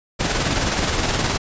pink noise with tremolo, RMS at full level -19 dBFS, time 0.19-1.38 s, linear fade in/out 20 ms, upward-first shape square, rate 19 Hz, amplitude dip 35%, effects resampled to 16000 Hz

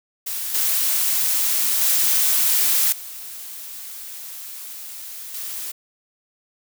blue noise with level steps, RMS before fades -27 / -20 / -18 / -35 / -30 dBFS, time 0.26-5.72 s, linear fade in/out 10 ms, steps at 0.54 / 1.81 / 2.92 / 5.34 s, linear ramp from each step 5 ms, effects none

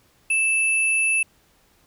sine tone pair together, 2637 / 10487 Hz, E7 / E9, 0 / -10 cents, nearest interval 2 octaves, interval 2390 cents, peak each -18 / -26 dBFS, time 0.3-1.23 s, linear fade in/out 5 ms, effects pink hiss -60 dBFS RMS until 1.86 s

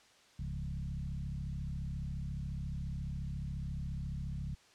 sine tone with frequency modulation, 102.4 Hz, G#2, 24 cents flat, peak -36 dBFS, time 0.39-4.55 s, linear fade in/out 5 ms, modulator 34.3 Hz, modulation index 2, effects white hiss -63 dBFS RMS until 4.74 s + low-pass 6000 Hz 12 dB/octave

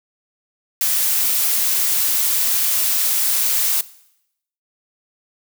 blue noise, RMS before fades -18 dBFS, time 0.81-3.81 s, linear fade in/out 2 ms, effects noise-tail reverb RT60 0.8 s tail -19 dB re dry

